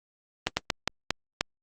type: slowing click train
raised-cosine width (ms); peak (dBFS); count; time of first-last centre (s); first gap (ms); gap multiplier
0.2; -6; 6; 0.47-1.41; 100; 1.32
effects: Opus 32 kbps